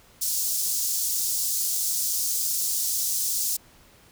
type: high-pass noise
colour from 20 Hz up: pink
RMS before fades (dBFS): -26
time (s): 0.21-3.57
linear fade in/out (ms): 10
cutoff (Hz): 5500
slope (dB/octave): 24
effects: pink hiss -55 dBFS RMS until 4.11 s